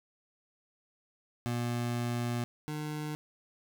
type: tone pair in turn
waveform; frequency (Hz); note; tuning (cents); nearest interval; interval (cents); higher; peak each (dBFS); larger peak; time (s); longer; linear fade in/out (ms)
25% pulse; 120 / 151.47; B2 / D#3; -49 / -46; major third; 403; second; -27 / -31; first; 1.46-2.44 / 2.68-3.15; first; 0
effects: none